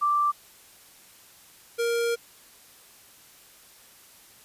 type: tone pair in turn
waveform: sine / square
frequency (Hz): 1174.7 / 468.1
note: D6 / A#4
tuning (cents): 0 / +7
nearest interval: octave + major third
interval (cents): 1593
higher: first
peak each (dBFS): -20 / -24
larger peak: first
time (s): 0.01-0.32 / 1.78-2.16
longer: second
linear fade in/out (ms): 20
effects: white hiss -53 dBFS RMS until 4.44 s + resampled to 32000 Hz